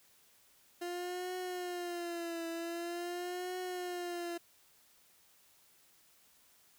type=tone with vibrato; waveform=30% pulse; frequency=348.7 Hz; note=F4; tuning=3 cents flat; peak=-35 dBFS; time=0.81-4.38 s; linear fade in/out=10 ms; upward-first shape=triangle; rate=0.45 Hz; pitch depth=89 cents each way; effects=white hiss -66 dBFS RMS until 6.78 s